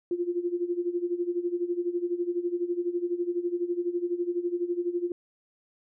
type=tone with tremolo; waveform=sine; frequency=350.1 Hz; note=F4; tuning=4 cents sharp; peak=-23 dBFS; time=0.11-5.12 s; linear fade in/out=2 ms; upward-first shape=sine; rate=12 Hz; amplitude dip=80%; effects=none